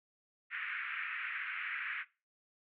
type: band-pass noise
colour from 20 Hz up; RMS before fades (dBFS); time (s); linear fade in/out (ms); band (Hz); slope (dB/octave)
pink; -40; 0.5-2.05; 50; 1400 to 2500; 48
effects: noise-tail reverb RT60 0.3 s tail -20 dB re dry